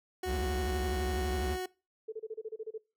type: tone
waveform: 30% pulse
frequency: 368.8 Hz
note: F#4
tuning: 6 cents flat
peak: -31 dBFS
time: 0.23-1.66 s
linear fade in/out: 5 ms
type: tone with vibrato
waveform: square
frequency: 70 Hz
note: C#2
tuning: 18 cents sharp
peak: -33 dBFS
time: 0.25-1.58 s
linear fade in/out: 50 ms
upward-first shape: sine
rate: 12 Hz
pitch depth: 230 cents each way
type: tone bursts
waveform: sine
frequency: 440 Hz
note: A4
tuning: in tune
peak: -35 dBFS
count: 10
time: 2.08-2.781 s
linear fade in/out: 10 ms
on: 44 ms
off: 29 ms
effects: noise-tail reverb RT60 0.3 s tail -22 dB re dry